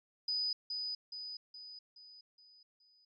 sine tone with echo, 4978 Hz, D#8, in tune, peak -29 dBFS, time 0.28-0.53 s, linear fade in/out 5 ms, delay 420 ms, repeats 6, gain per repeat -6 dB, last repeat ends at 3.05 s, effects tanh soft clip ceiling -31 dBFS + MP3 48 kbps

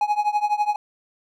triangle tone with tremolo, 835 Hz, G#5, 9 cents sharp, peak -13 dBFS, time 0.01-0.76 s, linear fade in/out 2 ms, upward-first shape triangle, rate 12 Hz, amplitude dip 95%, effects none

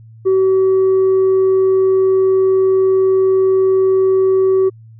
sine tone with tanh clipping, 380.1 Hz, F#4, 47 cents sharp, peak -10 dBFS, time 0.25-4.7 s, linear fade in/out 20 ms, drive 1 dB, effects added 112 Hz sine -37 dBFS peak until 4.99 s

